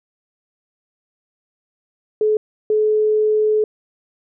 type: tone bursts at uneven times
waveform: sine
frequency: 428.6 Hz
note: A4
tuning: 45 cents flat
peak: -13 dBFS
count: 2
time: 2.21-2.37 / 2.7-3.64 s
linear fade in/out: 2 ms
effects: none